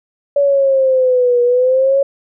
sine exponential two-way sweep, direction down then up, 571 to 481.5 to 557 Hz, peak -9 dBFS, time 0.36-2.03 s, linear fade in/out 5 ms, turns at 1.42 s, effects none

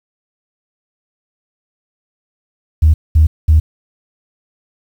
sine tone bursts, 77.9 Hz, D#2, 3 cents sharp, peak -4 dBFS, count 3, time 2.82-3.6 s, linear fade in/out 10 ms, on 120 ms, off 210 ms, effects tanh soft clip ceiling -1 dBFS + 7-bit

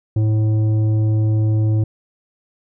triangle tone with tanh clipping, 108.4 Hz, A2, 25 cents flat, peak -15 dBFS, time 0.16-1.84 s, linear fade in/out 5 ms, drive 13 dB, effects none

